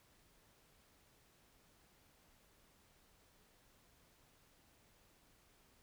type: silence
effects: pink hiss -70 dBFS RMS until 5.82 s